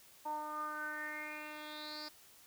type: tone with low-pass filter sweep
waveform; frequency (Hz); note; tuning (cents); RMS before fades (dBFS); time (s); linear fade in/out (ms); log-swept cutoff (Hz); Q
10% pulse; 302.9; D#4; -46; -43; 0.25-2.09; 10; 860 to 5000; 7.9
effects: white hiss -61 dBFS RMS until 2.46 s